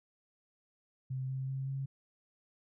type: tone with pitch steps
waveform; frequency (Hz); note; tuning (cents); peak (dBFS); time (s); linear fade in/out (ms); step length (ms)
sine; 130.81 / 132.41 / 134.02 / 135.66; C3 / C3 / C3 / C#3; 0 / +21 / +42 / -37; -34; 1.1-1.86; 10; 190
effects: none